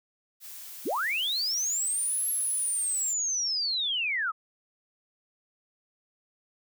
blue noise, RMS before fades -43 dBFS, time 0.4-3.15 s, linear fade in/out 50 ms
sine linear two-way sweep, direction up then down, 169.1 to 11340 to 1204 Hz, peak -26 dBFS, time 0.85-4.32 s, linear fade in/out 20 ms, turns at 2.29 s
effects none

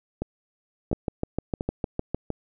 two click trains, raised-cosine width 2 ms, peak -12 / -14 dBFS, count 9 / 4, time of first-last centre 0.93-2.146 / 0.22-2.303 s, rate 6.58 / 1.44 Hz, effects none

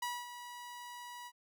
sawtooth tone with ADSR envelope, 971 Hz, B5, 30 cents flat, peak -31 dBFS, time 0.02-1.32 s, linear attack 6 ms, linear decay 230 ms, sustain -11 dB, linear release 53 ms, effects none

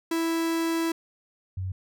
45% pulse / sine tone pair in turn, 329.6 / 93.65 Hz, E4 / F#2, 0 / +21 cents, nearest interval octave + minor seventh, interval 2179 cents, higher first, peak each -24 / -28 dBFS, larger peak first, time 0.11-0.92 / 1.57-1.72 s, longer first, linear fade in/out 5 ms, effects none

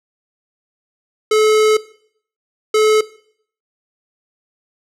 square tone bursts at uneven times, 431.3 Hz, A4, 35 cents flat, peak -11 dBFS, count 2, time 1.31-1.77 / 2.74-3.01 s, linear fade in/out 5 ms, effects noise-tail reverb RT60 0.6 s tail -18 dB re dry + low-pass 9000 Hz 12 dB/octave

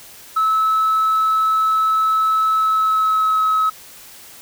sine tone with pitch glide, 1300 to 1283.6 Hz, E6 to E6, -24 to -46 cents, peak -12 dBFS, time 0.36-3.7 s, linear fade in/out 10 ms, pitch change -22 cents, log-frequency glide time 2.56-3.45 s, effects tanh soft clip ceiling -11 dBFS + white hiss -41 dBFS RMS until 4.41 s

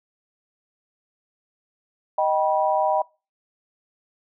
sine chord, Eb augmented, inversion none, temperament just, 622.3 / 777.8 / 972.3 Hz, Eb5 / G5 / B5, 0 / -14 / -27 cents, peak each -22 / -22 / -24 dBFS, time 2.18-3.02 s, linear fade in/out 5 ms, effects noise-tail reverb RT60 0.3 s tail -24 dB re dry

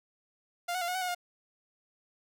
sawtooth tone with pitch steps, 699 / 736 / 692 / 725 / 750 / 726 / 710 Hz, F5 / F#5 / F5 / F#5 / F#5 / F#5 / F5, +1 / -9 / -16 / -35 / +23 / -33 / +28 cents, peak -27 dBFS, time 0.68-1.149 s, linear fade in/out 10 ms, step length 67 ms, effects none

